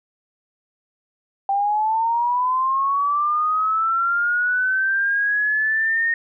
sine linear sweep, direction up, 784 to 1852 Hz, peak -17 dBFS, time 1.49-6.14 s, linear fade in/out 2 ms, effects none

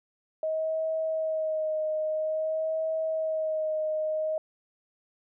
sine tone with vibrato, 630 Hz, D#5, 21 cents sharp, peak -26 dBFS, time 0.43-4.38 s, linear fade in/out 2 ms, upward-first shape sine, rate 0.5 Hz, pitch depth 25 cents each way, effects none

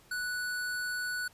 square tone, 1479 Hz, F#6, 1 cent flat, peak -33 dBFS, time 0.11-1.28 s, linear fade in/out 5 ms, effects pink hiss -60 dBFS RMS until 1.33 s + resampled to 32000 Hz

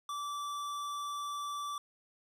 sine tone with hard clipping, 1162 Hz, D6, 19 cents flat, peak -38 dBFS, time 0.09-1.78 s, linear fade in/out 2 ms, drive 16 dB, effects none

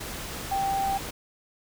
sine tone in noise, 784 Hz, G5, in tune, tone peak -24 dBFS, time 0.51-0.98 s, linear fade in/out 10 ms, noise pink, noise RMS -36 dBFS, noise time 0-1.11 s, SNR +9 dB, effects none

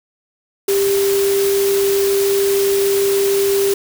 sine tone in noise, 395.8 Hz, G4, 17 cents sharp, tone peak -13 dBFS, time 0.68-3.74 s, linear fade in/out 5 ms, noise white, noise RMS -24 dBFS, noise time 0.68-3.74 s, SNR +8 dB, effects none

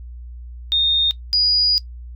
sine tone pair in turn, 3673 / 4903 Hz, A#7 / D#8, -26 / -26 cents, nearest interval perfect fourth, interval 500 cents, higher second, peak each -14 dBFS, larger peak neither, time 0.72-1.11 / 1.33-1.78 s, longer second, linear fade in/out 0 ms, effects noise-tail reverb RT60 0.1 s tail -17 dB re dry + added 60 Hz sine -32 dBFS peak until 2.15 s

